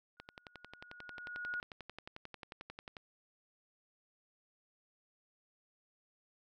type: tone with exponential growth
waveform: sine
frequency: 1449 Hz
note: F#6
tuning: 37 cents flat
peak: -35 dBFS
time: 0.17-1.6 s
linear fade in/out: 0 ms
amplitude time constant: 310 ms
type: click train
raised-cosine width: 0.3 ms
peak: -30 dBFS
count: 32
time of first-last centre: 0.2-2.968 s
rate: 11.2 Hz
effects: none